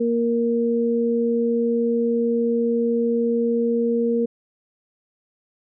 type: tone pair together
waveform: sine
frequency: 234.1 / 467.7 Hz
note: A#3 / A#4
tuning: +8 / +6 cents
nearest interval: octave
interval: 1198 cents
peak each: -21 / -20 dBFS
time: 0-4.26 s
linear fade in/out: 10 ms
effects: none